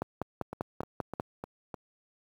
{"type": "two click trains", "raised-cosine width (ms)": 1, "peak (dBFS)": [-23, -17], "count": [5, 7], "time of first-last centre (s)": [[0.53, 1.742], [0.02, 1.199]], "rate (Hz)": [3.3, 5.09], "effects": ["high-pass 80 Hz 12 dB/octave", "9-bit"]}